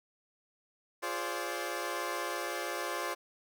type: chord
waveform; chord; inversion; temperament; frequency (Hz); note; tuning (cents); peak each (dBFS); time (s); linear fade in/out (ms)
15% pulse; D half-diminished seventh; first; equal with one note detuned; 349.2 / 415.3 / 523.3 / 579.2; F4 / Ab4 / C5 / D5; 0 / 0 / 0 / -24; -33 / -35 / -33 / -33; 1.02-3.15; 20
effects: none